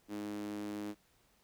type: tone with high-pass filter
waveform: sawtooth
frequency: 103.9 Hz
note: G#2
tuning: 1 cent sharp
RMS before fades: -41 dBFS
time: 0.08-0.95 s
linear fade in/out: 50 ms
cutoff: 270 Hz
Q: 8.7
effects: pink hiss -70 dBFS RMS until 1.43 s